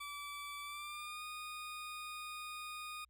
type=tone with pitch glide; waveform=20% pulse; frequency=1156 to 1231.8 Hz; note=D6 to D#6; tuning=-28 to -18 cents; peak=-39 dBFS; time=0-3.05 s; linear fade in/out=10 ms; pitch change=+110 cents; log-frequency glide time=0.63-1.23 s; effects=added 60 Hz sine -70 dBFS peak until 3.09 s